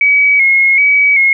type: tone with vibrato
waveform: sine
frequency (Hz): 2217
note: C#7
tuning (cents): 0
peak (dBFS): -6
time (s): 0.01-1.33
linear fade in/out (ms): 2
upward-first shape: square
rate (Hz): 1.3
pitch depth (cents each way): 44
effects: none